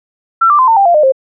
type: tone with pitch steps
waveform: sine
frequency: 1346 / 1178.5 / 1031.9 / 903.6 / 791.1 / 692.7 / 606.5 / 531.1 Hz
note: E6 / D6 / C6 / A5 / G5 / F5 / D#5 / C5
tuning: +36 / +6 / -24 / +46 / +16 / -14 / -44 / +26 cents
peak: -5 dBFS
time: 0.41-1.122 s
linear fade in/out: 10 ms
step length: 89 ms
effects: none